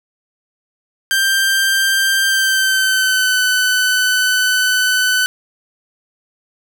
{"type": "tone with pitch glide", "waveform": "sawtooth", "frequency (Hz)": [1577, 1504.9], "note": ["G6", "F#6"], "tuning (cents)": [10, 29], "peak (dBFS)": -9, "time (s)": [1.11, 5.26], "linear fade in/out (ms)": 0, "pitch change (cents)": -81, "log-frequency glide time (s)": [2.23, 3.41], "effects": []}